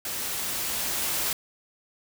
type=noise with level ramp; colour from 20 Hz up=white; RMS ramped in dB=-32 to -27 dBFS; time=0.05-1.33 s; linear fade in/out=2 ms; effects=none